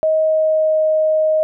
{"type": "tone with pitch glide", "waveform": "sine", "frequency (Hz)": [630, 624.9], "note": ["D#5", "D#5"], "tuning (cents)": [21, 7], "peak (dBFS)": -12, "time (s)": [0.03, 1.43], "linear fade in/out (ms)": 0, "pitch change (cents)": -14, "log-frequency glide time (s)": [0.22, 0.82], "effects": []}